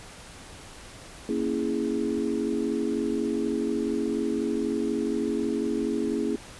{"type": "chord", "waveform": "sine", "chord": "A# half-diminished seventh", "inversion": "none", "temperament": "equal", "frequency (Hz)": [233.1, 277.2, 329.6, 415.3], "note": ["A#3", "C#4", "E4", "G#4"], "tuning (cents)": [0, 0, 0, 0], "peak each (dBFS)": -30, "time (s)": [1.29, 6.36], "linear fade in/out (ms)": 2, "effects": ["pink hiss -45 dBFS RMS until 6.59 s", "resampled to 24000 Hz"]}